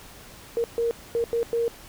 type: tone bursts at uneven times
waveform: sine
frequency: 466.4 Hz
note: A#4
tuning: 1 cent sharp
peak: -21 dBFS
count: 5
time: 0.57-0.64 / 0.78-0.91 / 1.15-1.24 / 1.33-1.43 / 1.53-1.68 s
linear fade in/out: 0 ms
effects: pink hiss -46 dBFS RMS until 1.88 s